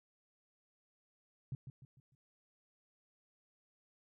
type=tone with echo; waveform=sine; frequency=130.81 Hz; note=C3; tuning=in tune; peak=-37 dBFS; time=1.52-1.55 s; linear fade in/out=2 ms; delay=150 ms; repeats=4; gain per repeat=-8 dB; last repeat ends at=2.15 s; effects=none